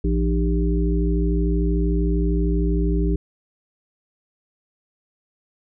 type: harmonic tone with a mistuned harmonic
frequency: 56.7 Hz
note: A#1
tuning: 47 cents flat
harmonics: 1 / 3 / 5 / 7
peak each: -19 / -24 / -26 / -27 dBFS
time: 0.04-3.16 s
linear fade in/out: 5 ms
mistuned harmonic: 5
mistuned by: +120 cents
effects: none